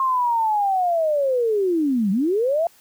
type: linear two-way sweep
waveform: sine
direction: down then up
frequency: 1074 to 184.3 to 695 Hz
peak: -17 dBFS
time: 0-2.67 s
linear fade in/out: 2 ms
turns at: 2.11 s
effects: white hiss -54 dBFS RMS until 2.8 s